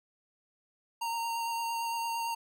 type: tone with vibrato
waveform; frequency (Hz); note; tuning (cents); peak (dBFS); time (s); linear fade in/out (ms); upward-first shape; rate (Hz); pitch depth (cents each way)
square; 924; A#5; -16; -32; 1.01-2.35; 10; sine; 8.8; 11
effects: none